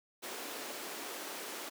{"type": "high-pass noise", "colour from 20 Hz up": "pink", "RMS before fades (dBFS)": -43, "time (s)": [0.22, 1.7], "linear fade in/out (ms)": 20, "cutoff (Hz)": 280, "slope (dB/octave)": 24, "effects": []}